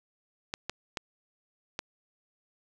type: clicks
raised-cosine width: 0.2 ms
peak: -15 dBFS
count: 4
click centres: 0.539 / 0.696 / 0.972 / 1.791 s
effects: none